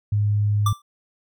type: tone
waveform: sine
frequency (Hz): 103.83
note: G#2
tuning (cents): 0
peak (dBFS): -17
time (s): 0.12-0.73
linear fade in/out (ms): 5
type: tone with exponential decay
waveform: square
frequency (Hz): 1174.7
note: D6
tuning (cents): 0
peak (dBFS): -19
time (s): 0.66-0.82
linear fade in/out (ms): 5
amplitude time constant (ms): 34
effects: none